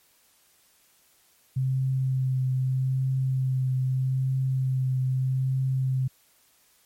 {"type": "tone with vibrato", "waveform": "sine", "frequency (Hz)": 130.81, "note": "C3", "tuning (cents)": 0, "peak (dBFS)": -22, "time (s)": [1.56, 6.08], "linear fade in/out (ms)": 10, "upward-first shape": "triangle", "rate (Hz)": 0.8, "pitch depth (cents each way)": 18, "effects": ["white hiss -62 dBFS RMS until 6.85 s", "MP3 64 kbps"]}